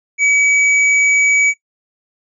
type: tone with tanh clipping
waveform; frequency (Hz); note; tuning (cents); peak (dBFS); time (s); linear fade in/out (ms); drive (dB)
sine; 2277; C#7; +46; -12; 0.18-1.54; 50; 13
effects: noise-tail reverb RT60 0.1 s tail -17 dB re dry + resampled to 22050 Hz